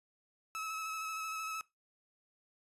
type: tone with vibrato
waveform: 30% pulse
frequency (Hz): 1295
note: E6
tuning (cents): -31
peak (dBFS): -35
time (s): 0.55-1.61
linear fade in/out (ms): 0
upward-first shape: square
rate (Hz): 13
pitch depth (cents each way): 16
effects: noise-tail reverb RT60 0.2 s tail -21 dB re dry + resampled to 32000 Hz